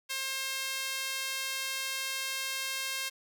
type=tone with high-pass filter; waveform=sawtooth; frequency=533 Hz; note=C5; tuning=32 cents sharp; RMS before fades=-35 dBFS; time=0.09-3.1 s; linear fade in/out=20 ms; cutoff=2300 Hz; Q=0.88; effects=none